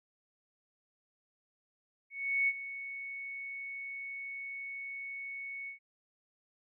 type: tone with ADSR envelope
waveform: sine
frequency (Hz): 2217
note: C#7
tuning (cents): 0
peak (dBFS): -25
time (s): 2.1-5.79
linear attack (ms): 380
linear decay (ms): 44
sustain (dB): -14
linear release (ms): 110
effects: none